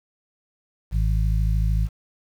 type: harmonic tone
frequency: 53.3 Hz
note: G#1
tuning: 46 cents sharp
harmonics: 1 / 2 / 3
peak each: -19 / -25 / -29 dBFS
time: 0.91-1.89 s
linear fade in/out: 50 ms
effects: 8-bit